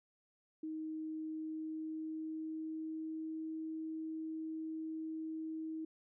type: tone with pitch glide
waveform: sine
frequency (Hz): 314.3 to 318.1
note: D#4 to D#4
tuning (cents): +18 to +38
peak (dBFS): -39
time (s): 0.63-5.85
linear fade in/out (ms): 5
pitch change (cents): +20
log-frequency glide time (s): 1.29-3.54
effects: none